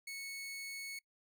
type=tone; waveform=sawtooth; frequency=2206 Hz; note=C#7; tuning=9 cents flat; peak=-39 dBFS; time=0.07-0.99 s; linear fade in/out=5 ms; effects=noise-tail reverb RT60 0.1 s tail -24 dB re dry